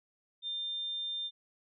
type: tone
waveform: sine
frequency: 3600 Hz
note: A7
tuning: 39 cents sharp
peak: -34 dBFS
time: 0.42-1.31 s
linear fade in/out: 50 ms
effects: none